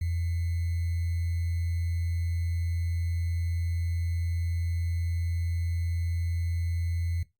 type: tone with sample-and-hold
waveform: sine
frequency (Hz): 84.7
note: E2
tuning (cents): +48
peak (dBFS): -26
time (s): 0.01-7.23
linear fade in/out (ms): 5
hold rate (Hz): 2100
effects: noise-tail reverb RT60 0.2 s tail -19 dB re dry + Opus 48 kbps